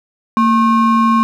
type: ring-modulated tone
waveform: triangle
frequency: 655 Hz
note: E5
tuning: 11 cents flat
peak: -4 dBFS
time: 0.37-1.23 s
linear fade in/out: 0 ms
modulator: 427 Hz
effects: none